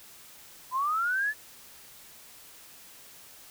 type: linear sweep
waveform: sine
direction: up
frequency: 993 to 1760 Hz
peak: -25 dBFS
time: 0.71-1.34 s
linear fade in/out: 50 ms
effects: white hiss -51 dBFS RMS until 3.5 s